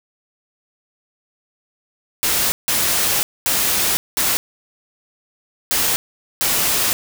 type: noise bursts at uneven times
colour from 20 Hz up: white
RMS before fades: -18 dBFS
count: 6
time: 2.23-2.52 / 2.68-3.23 / 3.46-3.97 / 4.17-4.37 / 5.71-5.96 / 6.41-6.93 s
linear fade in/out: 0 ms
effects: none